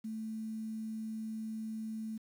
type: tone with quantisation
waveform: sine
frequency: 220 Hz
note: A3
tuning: in tune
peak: -37 dBFS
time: 0.04-2.18 s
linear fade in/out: 10 ms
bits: 10
effects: none